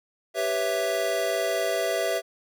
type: chord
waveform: square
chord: C# half-diminished seventh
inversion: second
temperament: equal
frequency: 392 / 493.9 / 554.4 / 659.3 Hz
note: G4 / B4 / C#5 / E5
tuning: 0 / 0 / 0 / 0 cents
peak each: -32 / -32 / -33 / -27 dBFS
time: 0.34-2.22 s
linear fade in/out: 50 ms
effects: none